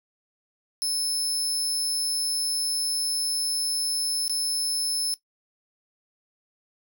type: tone with dropouts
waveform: 25% pulse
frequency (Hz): 5250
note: E8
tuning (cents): -8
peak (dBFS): -19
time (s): 0.82-5.14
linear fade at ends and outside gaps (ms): 0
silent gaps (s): 4.28-4.296
effects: noise-tail reverb RT60 0.1 s tail -17 dB re dry